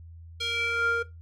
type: tone with band-pass filter sweep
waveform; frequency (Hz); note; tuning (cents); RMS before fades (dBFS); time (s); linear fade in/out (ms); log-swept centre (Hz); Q
square; 466.2; A#4; 0; -28; 0.4-1.03; 10; 3700 to 1000; 3.2
effects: noise-tail reverb RT60 0.2 s tail -17 dB re dry + added 83 Hz sine -43 dBFS peak until 1.21 s